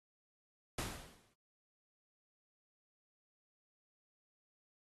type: noise with exponential decay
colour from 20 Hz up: pink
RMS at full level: -38 dBFS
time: 0.78-1.34 s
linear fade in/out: 5 ms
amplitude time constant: 120 ms
effects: AAC 32 kbps